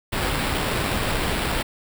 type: noise with sample-and-hold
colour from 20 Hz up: pink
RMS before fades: -24 dBFS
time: 0.12-1.63 s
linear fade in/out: 10 ms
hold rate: 6300 Hz
effects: none